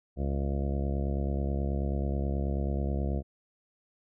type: harmonic tone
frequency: 69.3 Hz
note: C#2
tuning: in tune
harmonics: 1 / 2 / 3 / 4 / 5 / 6 / 7 / 8 / 9 / 10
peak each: -29 / -35 / -36 / -43 / -40 / -47 / -43 / -45 / -44 / -46 dBFS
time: 0.16-3.23 s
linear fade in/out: 50 ms
effects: none